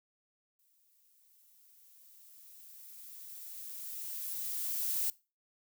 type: noise with exponential growth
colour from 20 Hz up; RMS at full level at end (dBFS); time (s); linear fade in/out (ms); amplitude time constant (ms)
violet; -32; 0.59-5.1; 2; 980
effects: noise-tail reverb RT60 0.3 s tail -21 dB re dry